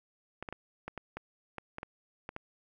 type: clicks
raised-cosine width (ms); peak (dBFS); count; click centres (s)
0.5; -24; 11; 0.426 / 0.488 / 0.526 / 0.88 / 0.977 / 1.17 / 1.583 / 1.784 / 1.831 / 2.291 / 2.364
effects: 11-bit